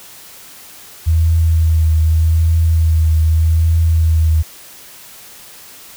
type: tone with vibrato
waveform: sine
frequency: 80.7 Hz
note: E2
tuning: 36 cents flat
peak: -9 dBFS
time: 1.06-4.43 s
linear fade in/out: 20 ms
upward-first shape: triangle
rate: 0.83 Hz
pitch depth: 34 cents each way
effects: white hiss -38 dBFS RMS until 5.96 s